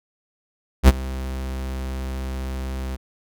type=tone with ADSR envelope; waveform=45% pulse; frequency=65.41 Hz; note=C2; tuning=in tune; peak=-5 dBFS; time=0.83-2.97 s; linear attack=52 ms; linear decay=32 ms; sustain=-21 dB; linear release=23 ms; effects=none